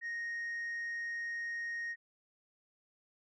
sine tone, 1865 Hz, A#6, in tune, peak -34 dBFS, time 0.01-1.96 s, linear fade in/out 50 ms, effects tanh soft clip ceiling -35 dBFS

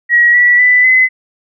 sine tone with pitch steps, 1908 / 1948.1 / 1989 / 2031 Hz, A#6 / B6 / B6 / B6, +40 / -24 / +12 / +48 cents, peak -5 dBFS, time 0.09-1.09 s, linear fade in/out 50 ms, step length 250 ms, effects none

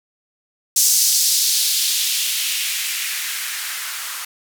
violet noise with band-pass filter sweep, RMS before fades -20 dBFS, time 0.76-4.25 s, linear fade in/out 5 ms, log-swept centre 6100 to 1200 Hz, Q 1.7, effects none

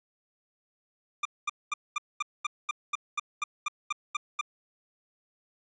25% pulse tone bursts, 1195 Hz, D6, 30 cents sharp, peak -23 dBFS, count 14, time 1.23-4.412 s, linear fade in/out 5 ms, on 23 ms, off 220 ms, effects resampled to 16000 Hz

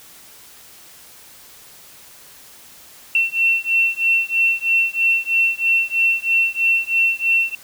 sine beating tone pair, 2703 / 2706.1 Hz, E7 / E7, +43 / +45 cents, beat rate 3.1 Hz, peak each -18 dBFS, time 3.15-7.55 s, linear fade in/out 2 ms, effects white hiss -44 dBFS RMS until 7.63 s

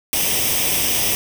white noise with comb filter, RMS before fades -19 dBFS, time 0.13-1.15 s, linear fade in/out 0 ms, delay 0.35 ms, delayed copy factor +0.65, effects none

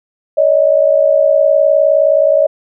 sine tone pair together, 566 / 625.4 Hz, C#5 / D#5, +36 / +9 cents, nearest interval major second, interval 173 cents, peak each -10 dBFS, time 0.37-2.47 s, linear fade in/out 10 ms, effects none

